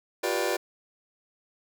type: chord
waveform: sawtooth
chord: G dominant seventh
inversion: third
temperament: just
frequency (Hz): 352.8 / 392 / 490 / 588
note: F4 / G4 / B4 / D5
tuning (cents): +18 / 0 / -14 / +2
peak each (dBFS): -27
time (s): 0.23-0.57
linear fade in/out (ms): 10
effects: none